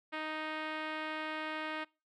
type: tone with low-pass filter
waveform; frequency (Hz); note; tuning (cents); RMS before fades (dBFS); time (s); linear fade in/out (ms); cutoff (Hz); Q
5% pulse; 311.1; D#4; 0; -39; 0.12-1.85; 20; 2300; 0.81
effects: noise-tail reverb RT60 0.3 s tail -25 dB re dry